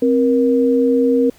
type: tone pair together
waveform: sine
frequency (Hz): 263.3 / 473.2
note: C4 / A#4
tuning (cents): +11 / +26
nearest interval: minor seventh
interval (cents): 1015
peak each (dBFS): -14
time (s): 0.02-1.3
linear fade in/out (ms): 5
effects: pink hiss -49 dBFS RMS until 1.38 s